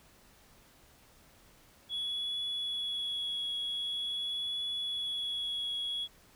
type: tone with vibrato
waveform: sine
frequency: 3368 Hz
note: G#7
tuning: 24 cents sharp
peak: -31 dBFS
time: 1.89-6.08 s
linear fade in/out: 50 ms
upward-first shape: triangle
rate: 0.45 Hz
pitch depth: 16 cents each way
effects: tanh soft clip ceiling -30 dBFS + pink hiss -61 dBFS RMS until 6.35 s